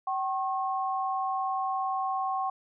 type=tone pair together; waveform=sine; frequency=765.8 / 1083 Hz; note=G5 / C#6; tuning=-41 / -41 cents; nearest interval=tritone; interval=600 cents; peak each=-29 / -31 dBFS; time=0.07-2.5 s; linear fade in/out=5 ms; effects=none